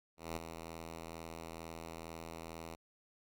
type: tone with ADSR envelope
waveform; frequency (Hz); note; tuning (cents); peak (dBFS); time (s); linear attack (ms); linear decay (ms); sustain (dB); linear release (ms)
5% pulse; 82.2; E2; -4; -26; 0.17-2.76; 200; 8; -8; 21
effects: Opus 48 kbps